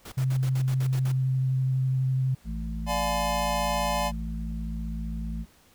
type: noise bursts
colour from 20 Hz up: pink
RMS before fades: -41 dBFS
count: 9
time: 0.05-1.12 s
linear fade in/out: 5 ms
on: 70 ms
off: 55 ms
type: tone with vibrato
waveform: sine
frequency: 130.81 Hz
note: C3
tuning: in tune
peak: -22 dBFS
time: 0.17-2.35 s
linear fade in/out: 10 ms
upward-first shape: triangle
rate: 12 Hz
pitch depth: 14 cents each way
type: harmonic tone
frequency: 55.2 Hz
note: A1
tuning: 6 cents sharp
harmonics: 1 / 3 / 4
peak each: -31 / -36 / -37 dBFS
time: 2.44-5.46 s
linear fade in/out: 50 ms
type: chord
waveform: square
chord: D diminished seventh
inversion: none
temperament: just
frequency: 587.3 / 704.8 / 845.8 / 1014.9 Hz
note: D5 / F5 / Ab5 / Cb6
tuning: 0 / +16 / +31 / +47 cents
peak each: -32 / -33 / -31 / -32 dBFS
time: 2.86-4.12 s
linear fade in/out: 50 ms
effects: pink hiss -59 dBFS RMS until 5.74 s